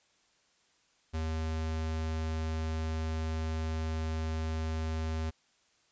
square tone, 79.7 Hz, D#2, 42 cents sharp, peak -32 dBFS, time 1.13-5.31 s, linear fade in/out 20 ms, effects white hiss -69 dBFS RMS until 5.91 s + resampled to 16000 Hz

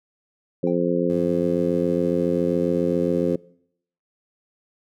harmonic tone, 87.31 Hz, F2, in tune, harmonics 2 / 3 / 4 / 5 / 6, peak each -25 / -25 / -25 / -25 / -25 dBFS, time 0.63-3.36 s, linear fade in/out 5 ms
triangle tone with exponential decay, 784 Hz, G5, in tune, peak -31 dBFS, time 0.67-0.81 s, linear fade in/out 2 ms, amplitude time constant 29 ms
20% pulse tone with pitch glide, 94.1 to 94.81 Hz, F#2 to F#2, +30 to +43 cents, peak -33 dBFS, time 1.1-3.35 s, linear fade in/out 0 ms, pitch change +13 cents, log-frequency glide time 2.47-2.54 s
effects noise-tail reverb RT60 0.7 s tail -23 dB re dry

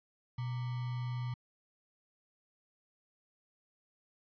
sine tone with sample-and-hold, 123.47 Hz, B2, in tune, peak -34 dBFS, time 0.38-1.34 s, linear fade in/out 5 ms, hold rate 1050 Hz, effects resampled to 11025 Hz

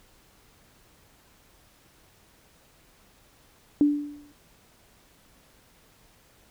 sine tone with exponential decay, 292.1 Hz, D4, 9 cents flat, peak -14 dBFS, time 3.81-4.32 s, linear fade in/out 1 ms, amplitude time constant 110 ms, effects pink hiss -59 dBFS RMS until 6.5 s

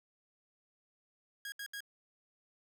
sawtooth tone bursts, 1641 Hz, G#6, 21 cents flat, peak -37 dBFS, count 3, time 1.45-1.805 s, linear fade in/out 2 ms, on 71 ms, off 71 ms, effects none

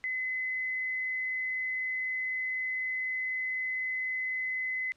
sine tone, 2031 Hz, B6, 48 cents sharp, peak -30 dBFS, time 0.04-4.92 s, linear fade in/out 0 ms, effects pink hiss -67 dBFS RMS until 4.96 s + low-pass 7000 Hz 12 dB/octave

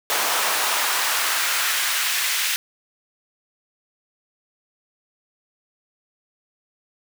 pink noise with high-pass filter sweep, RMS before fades -22 dBFS, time 0.1-2.56 s, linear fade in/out 0 ms, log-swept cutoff 740 to 2200 Hz, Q 1.1, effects none

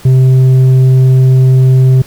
sine tone with tanh clipping, 130.1 Hz, C3, 9 cents flat, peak -4 dBFS, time 0.05-2.02 s, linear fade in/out 5 ms, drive 5 dB, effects pink hiss -36 dBFS RMS until 2.06 s

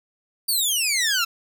15% pulse exponential sweep, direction down, 4696 to 1318.5 Hz, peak -13 dBFS, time 0.48-1.25 s, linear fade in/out 10 ms, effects none

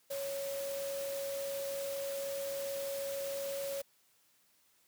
sine tone in noise, 554.4 Hz, C#5, in tune, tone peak -36 dBFS, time 0.1-3.82 s, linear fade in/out 10 ms, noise white, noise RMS -45 dBFS, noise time 0.1-3.82 s, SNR +6 dB, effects white hiss -70 dBFS RMS until 4.87 s + high-pass 80 Hz 12 dB/octave

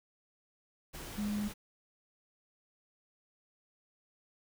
sine tone in noise, 207.7 Hz, G#3, in tune, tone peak -32 dBFS, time 1.17-1.49 s, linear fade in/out 20 ms, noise pink, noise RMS -45 dBFS, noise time 0.93-1.54 s, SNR +10 dB, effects none

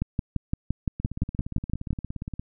two click trains, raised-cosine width 5 ms, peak -20 / -12 dBFS, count 25 / 12, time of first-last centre 1-2.395 / 0.02-1.907 s, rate 17.2 / 5.83 Hz, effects none

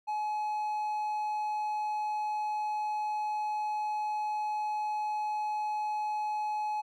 triangle tone, 848 Hz, G#5, 36 cents sharp, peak -28 dBFS, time 0.07-6.82 s, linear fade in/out 20 ms, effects none

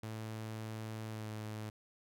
sawtooth tone with pitch glide, 110 to 107.86 Hz, A2 to A2, 0 to -34 cents, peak -37 dBFS, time 0.03-1.7 s, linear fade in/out 5 ms, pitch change -34 cents, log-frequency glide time 1.09-1.31 s, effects none

